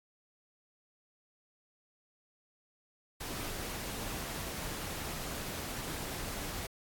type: noise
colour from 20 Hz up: pink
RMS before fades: -40 dBFS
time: 3.2-6.67 s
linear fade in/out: 10 ms
effects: AAC 64 kbps